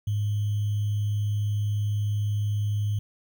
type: tone with sample-and-hold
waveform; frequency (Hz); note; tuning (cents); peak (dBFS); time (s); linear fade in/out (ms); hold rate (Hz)
sine; 103.83; G#2; 0; -23; 0.07-2.99; 5; 3150
effects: none